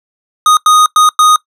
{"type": "tone bursts at uneven times", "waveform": "square", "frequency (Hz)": 1242, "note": "D#6", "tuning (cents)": -3, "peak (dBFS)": -5, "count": 4, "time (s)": [[0.46, 0.57], [0.66, 0.86], [0.96, 1.09], [1.19, 1.36]], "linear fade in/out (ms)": 2, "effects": ["noise-tail reverb RT60 0.1 s tail -20 dB re dry", "low-pass 12000 Hz 12 dB/octave"]}